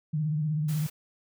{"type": "tone with vibrato", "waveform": "sine", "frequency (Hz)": 152.8, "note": "D#3", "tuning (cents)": -31, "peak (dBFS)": -25, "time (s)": [0.13, 0.87], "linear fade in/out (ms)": 10, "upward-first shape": "sine", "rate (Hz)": 16, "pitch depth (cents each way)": 67}
{"type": "noise", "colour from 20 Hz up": "white", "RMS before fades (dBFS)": -43, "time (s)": [0.68, 0.9], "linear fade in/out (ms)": 10}
{"effects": []}